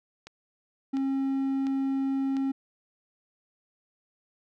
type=click train; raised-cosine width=0.2 ms; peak=-26 dBFS; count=4; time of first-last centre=0.27-2.368 s; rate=1.43 Hz
type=tone; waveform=triangle; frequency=270.2 Hz; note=C#4; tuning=44 cents flat; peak=-23 dBFS; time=0.93-2.52 s; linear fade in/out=10 ms
effects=none